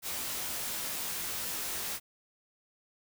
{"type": "noise with comb filter", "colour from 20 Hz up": "white", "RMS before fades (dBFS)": -36, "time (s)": [0.02, 2], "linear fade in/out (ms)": 50, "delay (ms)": 20, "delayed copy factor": -0.75, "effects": []}